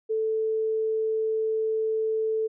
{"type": "tone", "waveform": "sine", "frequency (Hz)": 440, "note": "A4", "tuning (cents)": 0, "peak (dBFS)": -23, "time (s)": [0.09, 2.48], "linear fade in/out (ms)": 20, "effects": []}